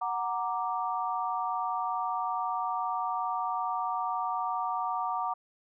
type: chord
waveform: sine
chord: Gb augmented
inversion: none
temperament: equal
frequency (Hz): 740 / 932.3 / 1174.7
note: Gb5 / Bb5 / D6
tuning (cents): 0 / 0 / 0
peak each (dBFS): -33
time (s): 0.01-5.34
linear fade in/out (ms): 10
effects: none